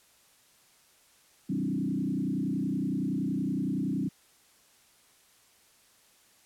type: tone with frequency modulation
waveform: sine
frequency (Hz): 230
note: A#3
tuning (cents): -23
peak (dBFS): -27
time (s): 1.49-4.09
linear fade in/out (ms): 10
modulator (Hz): 30.7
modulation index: 2.4
effects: white hiss -62 dBFS RMS until 6.45 s + low-pass 12000 Hz 12 dB/octave